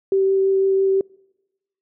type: tone with vibrato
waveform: sine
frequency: 386.6 Hz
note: G4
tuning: 24 cents flat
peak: -14 dBFS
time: 0.12-1.01 s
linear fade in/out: 2 ms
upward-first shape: triangle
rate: 6 Hz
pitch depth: 9 cents each way
effects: noise-tail reverb RT60 1.0 s tail -26 dB re dry